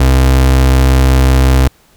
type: tone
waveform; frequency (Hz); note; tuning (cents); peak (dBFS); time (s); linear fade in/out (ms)
35% pulse; 65.41; C2; 0; -4; 0-1.68; 5
effects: pink hiss -49 dBFS RMS until 1.96 s